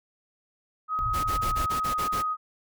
sine tone with pitch glide, 1263 to 1252.8 Hz, D#6 to D#6, +26 to +11 cents, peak -25 dBFS, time 0.88-2.37 s, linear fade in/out 50 ms, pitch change -15 cents, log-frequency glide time 1.83-1.9 s
pink low-pass noise, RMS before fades -34 dBFS, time 0.99-1.66 s, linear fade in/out 0 ms, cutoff 130 Hz, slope 96 dB/octave
pink noise bursts, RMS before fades -34 dBFS, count 8, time 1.13-2.227 s, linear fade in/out 20 ms, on 110 ms, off 31 ms
effects none

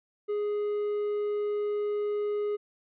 triangle tone, 415.3 Hz, G#4, in tune, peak -25 dBFS, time 0.28-2.57 s, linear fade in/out 20 ms, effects resampled to 8000 Hz

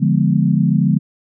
sine chord, D diminished seventh, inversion none, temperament equal, 146.83 / 174.61 / 207.7 / 246.9 Hz, D3 / F3 / Ab3 / Cb4, 0 / 0 / 0 / 0 cents, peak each -16 / -16 / -17 / -21 dBFS, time 0-0.99 s, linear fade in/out 20 ms, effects none

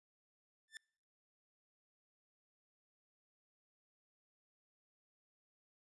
sawtooth tone with exponential growth, 1772 Hz, A6, 12 cents sharp, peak -40 dBFS, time 0.68-0.77 s, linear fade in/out 1 ms, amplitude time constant 18 ms, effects noise-tail reverb RT60 0.6 s tail -26 dB re dry + resampled to 24000 Hz

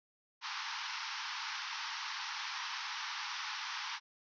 pink band-pass noise, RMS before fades -41 dBFS, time 0.41-4 s, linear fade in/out 50 ms, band 840 to 5900 Hz, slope 96 dB/octave, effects none

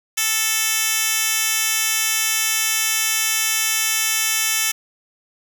10% pulse tone with high-pass filter, 440 Hz, A4, in tune, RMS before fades -20 dBFS, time 0.17-4.72 s, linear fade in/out 10 ms, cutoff 3600 Hz, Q 0.68, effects none

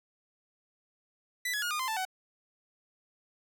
sawtooth tone with pitch steps, 1981 / 1685.2 / 1433.5 / 1219.4 / 1037.3 / 882.4 / 750.7 Hz, B6 / G#6 / F6 / D#6 / C6 / A5 / F#5, +5 / +25 / +45 / -35 / -15 / +5 / +25 cents, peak -27 dBFS, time 1.45-2.052 s, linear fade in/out 5 ms, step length 86 ms, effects none

